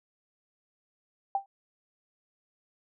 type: tone with exponential decay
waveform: sine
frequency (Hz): 787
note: G5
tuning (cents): +7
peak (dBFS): -21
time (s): 1.35-1.46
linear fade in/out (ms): 2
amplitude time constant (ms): 23
effects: none